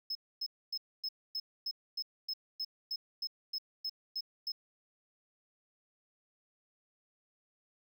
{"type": "tone bursts", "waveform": "triangle", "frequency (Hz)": 5180, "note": "E8", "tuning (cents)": -31, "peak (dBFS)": -33, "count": 15, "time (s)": [0.1, 4.52], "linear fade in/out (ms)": 5, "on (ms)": 52, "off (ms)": 260, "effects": []}